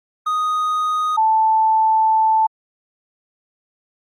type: tone pair in turn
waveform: triangle / sine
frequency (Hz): 1244.5 / 880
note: D#6 / A5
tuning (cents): 0 / 0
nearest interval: tritone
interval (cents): 600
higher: first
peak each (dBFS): -15 / -12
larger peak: second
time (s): 0.26-1.17 / 1.17-2.47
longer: second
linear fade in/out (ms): 10
effects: Opus 48 kbps